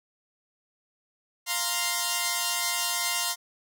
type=chord; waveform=5% pulse; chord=F suspended fourth; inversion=none; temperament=equal; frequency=698.5 / 932.3 / 1046.5 Hz; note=F5 / Bb5 / C6; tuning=0 / 0 / 0 cents; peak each=-20 / -19 / -17 dBFS; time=1.46-3.36 s; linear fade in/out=50 ms; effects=none